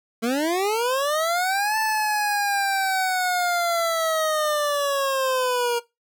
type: linear two-way sweep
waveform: 25% pulse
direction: up then down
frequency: 220 to 880 to 469.5 Hz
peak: -17 dBFS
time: 0.22-5.8 s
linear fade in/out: 20 ms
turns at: 1.78 s
effects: noise-tail reverb RT60 0.2 s tail -19 dB re dry